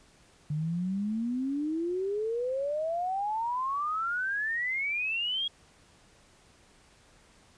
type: exponential sweep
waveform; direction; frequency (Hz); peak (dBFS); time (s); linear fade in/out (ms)
sine; up; 146.83 to 3322; -28; 0.5-5.48; 5
effects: pink hiss -60 dBFS RMS until 7.57 s + resampled to 22050 Hz

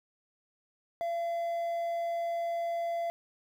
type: tone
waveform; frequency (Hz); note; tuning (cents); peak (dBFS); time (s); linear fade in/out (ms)
triangle; 680; F5; -46; -28; 1.01-3.1; 0
effects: 10-bit

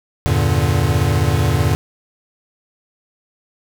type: chord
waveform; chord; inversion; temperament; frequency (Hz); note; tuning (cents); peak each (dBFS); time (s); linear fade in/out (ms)
square; E half-diminished seventh; none; equal; 82.41 / 98 / 116.54 / 146.83; E2 / G2 / Bb2 / D3; 0 / 0 / 0 / 0; -20; 0.26-1.75; 0
effects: none

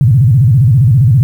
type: tone with vibrato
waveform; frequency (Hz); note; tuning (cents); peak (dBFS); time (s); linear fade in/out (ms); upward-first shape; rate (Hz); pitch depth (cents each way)
sine; 123.47; B2; 0; -4; 0.01-1.23; 0; square; 15; 230
effects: 7-bit

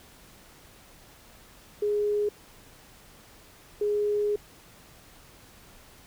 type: tone bursts at uneven times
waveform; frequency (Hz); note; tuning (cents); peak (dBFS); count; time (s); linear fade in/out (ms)
sine; 415.3; G#4; 0; -23; 2; 1.82-2.29 / 3.81-4.36; 5
effects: pink hiss -53 dBFS RMS until 6.06 s

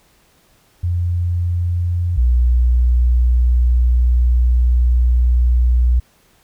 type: tone pair in turn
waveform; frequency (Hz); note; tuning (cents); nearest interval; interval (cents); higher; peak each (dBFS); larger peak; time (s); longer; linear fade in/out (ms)
sine; 87.31 / 60.83; F2 / B1; 0 / -26; tritone; 626; first; -15 / -10; second; 0.83-2.17 / 2.17-6; second; 10
effects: pink hiss -55 dBFS RMS until 6.43 s

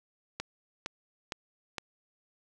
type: click train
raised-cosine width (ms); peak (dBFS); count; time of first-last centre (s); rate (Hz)
0.2; -17; 4; 0.4-1.782; 2.17
effects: none

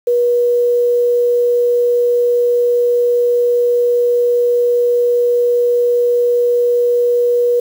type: tone with quantisation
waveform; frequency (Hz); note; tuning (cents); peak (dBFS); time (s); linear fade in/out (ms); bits
sine; 482.5; B4; -40; -10; 0.07-7.6; 5; 6
effects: none

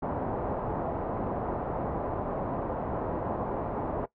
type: low-pass noise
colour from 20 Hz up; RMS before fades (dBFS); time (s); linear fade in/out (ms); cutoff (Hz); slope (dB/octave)
white; -32; 0.02-4.06; 10; 870; 24
effects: noise-tail reverb RT60 0.1 s tail -17 dB re dry

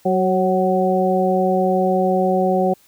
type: harmonic tone with a mistuned harmonic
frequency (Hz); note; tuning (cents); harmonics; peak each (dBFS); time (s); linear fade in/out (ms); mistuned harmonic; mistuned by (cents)
186.8; F#3; +17; 1 / 2 / 3 / 4; -20 / -20 / -20 / -20; 0.05-2.74; 10; 3; -33
effects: white hiss -54 dBFS RMS until 2.87 s

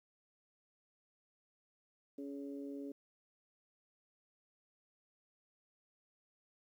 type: harmonic tone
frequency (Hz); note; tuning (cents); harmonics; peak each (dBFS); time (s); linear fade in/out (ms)
140.1; C#3; +19; 2 / 3 / 4; -43 / -49 / -54; 2.18-2.92; 5
effects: 12-bit

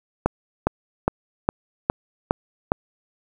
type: click train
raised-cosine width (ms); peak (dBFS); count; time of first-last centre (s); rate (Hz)
1; -3; 7; 0.26-2.719; 2.44
effects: 7-bit

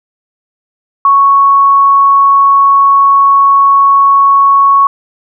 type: tone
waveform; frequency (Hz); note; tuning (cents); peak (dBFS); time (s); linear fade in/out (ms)
sine; 1108.7; C#6; 0; -3; 1.05-4.87; 2
effects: none

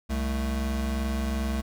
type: tone pair together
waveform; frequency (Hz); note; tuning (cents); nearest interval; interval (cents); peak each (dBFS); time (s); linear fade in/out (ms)
square; 65.79 / 220; C2 / A3; +10 / 0; octave + major sixth; 2090; -28 / -32; 0.09-1.62; 20
effects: none

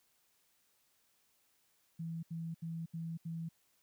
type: tone bursts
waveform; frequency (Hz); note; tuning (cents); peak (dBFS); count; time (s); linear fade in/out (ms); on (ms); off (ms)
sine; 164.8; E3; 0; -38; 5; 1.99-3.49; 10; 240; 75
effects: white hiss -74 dBFS RMS until 3.82 s

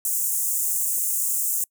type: high-pass noise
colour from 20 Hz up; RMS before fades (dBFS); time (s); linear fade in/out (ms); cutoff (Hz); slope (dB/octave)
pink; -24; 0.05-1.64; 2; 7000; 48
effects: noise-tail reverb RT60 0.1 s tail -26 dB re dry

